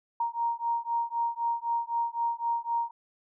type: beating tone pair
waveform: sine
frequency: 932.3 / 936.2 Hz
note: A#5 / A#5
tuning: 0 / +7 cents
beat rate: 3.9 Hz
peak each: -30 dBFS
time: 0.2-2.91 s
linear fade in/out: 5 ms
effects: none